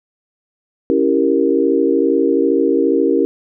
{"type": "chord", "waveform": "sine", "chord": "C# diminished seventh", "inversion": "none", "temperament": "equal", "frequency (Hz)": [277.2, 329.6, 392, 466.2], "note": ["C#4", "E4", "G4", "Bb4"], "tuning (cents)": [0, 0, 0, 0], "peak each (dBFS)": -17, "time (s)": [0.9, 3.25], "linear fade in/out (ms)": 0, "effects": []}